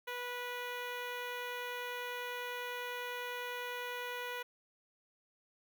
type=tone with notch filter; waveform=10% pulse; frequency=490 Hz; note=B4; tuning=14 cents flat; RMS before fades=-41 dBFS; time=0.07-4.43 s; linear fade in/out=10 ms; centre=7700 Hz; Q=1; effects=none